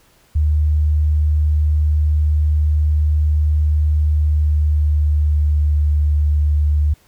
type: tone with pitch glide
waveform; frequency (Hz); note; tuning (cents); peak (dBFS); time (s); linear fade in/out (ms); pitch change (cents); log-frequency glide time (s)
sine; 75.7 to 74.36; D#2 to D2; -47 to +22; -12; 0.35-6.94; 10; -31; 4.06-5.81
effects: pink hiss -54 dBFS RMS until 7.07 s